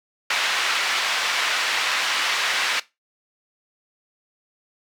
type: band-pass noise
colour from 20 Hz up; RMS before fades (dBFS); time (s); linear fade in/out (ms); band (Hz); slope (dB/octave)
pink; -23; 0.3-2.8; 5; 1400 to 4000; 12
effects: noise-tail reverb RT60 0.2 s tail -17 dB re dry